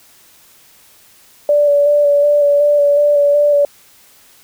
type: tone with vibrato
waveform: sine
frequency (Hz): 580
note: D5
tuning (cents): -22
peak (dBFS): -8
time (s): 1.49-3.65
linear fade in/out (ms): 2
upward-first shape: square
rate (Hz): 2.7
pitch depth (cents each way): 16
effects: white hiss -47 dBFS RMS until 4.43 s